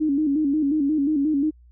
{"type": "tone with vibrato", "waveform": "sine", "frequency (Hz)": 293.7, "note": "D4", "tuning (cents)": 0, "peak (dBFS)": -18, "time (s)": [0, 1.51], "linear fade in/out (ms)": 20, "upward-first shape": "square", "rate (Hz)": 5.6, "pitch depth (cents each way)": 89, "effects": ["added 60 Hz sine -48 dBFS peak until 1.71 s"]}